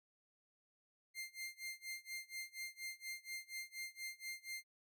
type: tone with tremolo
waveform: sawtooth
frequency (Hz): 2102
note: C7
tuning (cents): +7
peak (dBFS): -39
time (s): 1.14-4.64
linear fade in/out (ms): 50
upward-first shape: sine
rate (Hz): 4.2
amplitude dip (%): 95
effects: none